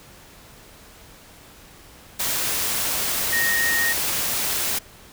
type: tone in noise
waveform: sine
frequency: 1860 Hz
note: A#6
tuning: 4 cents flat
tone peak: -20 dBFS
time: 3.32-3.93 s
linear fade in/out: 10 ms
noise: white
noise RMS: -24 dBFS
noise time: 2.19-4.79 s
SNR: +1 dB
effects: pink hiss -47 dBFS RMS until 5.12 s